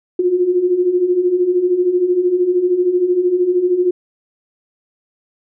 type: beating tone pair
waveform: sine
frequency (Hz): 349.2 / 362.2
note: F4 / F#4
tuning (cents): 0 / -37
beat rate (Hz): 13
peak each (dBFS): -19 / -13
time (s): 0.19-3.91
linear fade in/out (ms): 5
effects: none